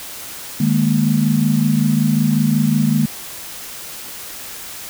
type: chord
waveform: sine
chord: D# suspended fourth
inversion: none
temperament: equal with one note detuned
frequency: 152.27 / 207.7 / 233.1 Hz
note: D#3 / G#3 / A#3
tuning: -37 / 0 / 0 cents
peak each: -17 dBFS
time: 0.6-3.06 s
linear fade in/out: 5 ms
effects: white hiss -32 dBFS RMS until 4.89 s